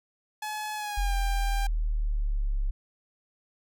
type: tone with pitch glide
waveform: sawtooth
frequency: 852 to 794.9 Hz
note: G#5 to G5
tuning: +44 to +24 cents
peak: -28 dBFS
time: 0.42-1.67 s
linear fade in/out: 5 ms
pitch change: -120 cents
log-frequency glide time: 0.75-1.16 s
type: exponential sweep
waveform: sine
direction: down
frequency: 43.87 to 33.9 Hz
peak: -24 dBFS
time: 0.97-2.71 s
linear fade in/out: 10 ms
effects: none